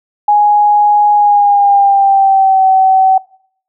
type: tone with pitch glide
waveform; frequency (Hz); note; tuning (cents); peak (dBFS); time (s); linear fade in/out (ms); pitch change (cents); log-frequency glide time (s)
sine; 830.6 to 761.7; G#5 to G5; 0 to -50; -5; 0.28-3.18; 5; -150; 1.14-2.65
effects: noise-tail reverb RT60 0.6 s tail -23 dB re dry